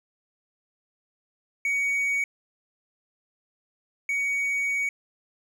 triangle tone pair in turn, 2246 / 2246 Hz, C#7 / C#7, +22 / +22 cents, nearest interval unison, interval 0 cents, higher neither, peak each -21 / -22 dBFS, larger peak first, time 1.65-2.24 / 4.09-4.89 s, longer second, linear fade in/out 2 ms, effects none

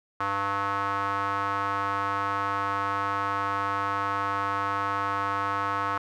square tone with band-pass filter, 99.4 Hz, G2, 25 cents sharp, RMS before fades -28 dBFS, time 0.2-5.98 s, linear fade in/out 5 ms, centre 1200 Hz, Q 4.3, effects none

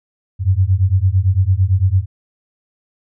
sine beating tone pair, 90.2 / 99.1 Hz, F#2 / G2, -44 / +19 cents, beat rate 8.9 Hz, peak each -14 dBFS, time 0.39-2.06 s, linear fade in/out 50 ms, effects none

